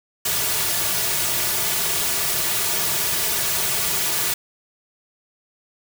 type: noise with comb filter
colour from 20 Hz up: white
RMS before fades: -22 dBFS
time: 0.25-4.34 s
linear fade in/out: 5 ms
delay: 3.8 ms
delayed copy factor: -0.85
effects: none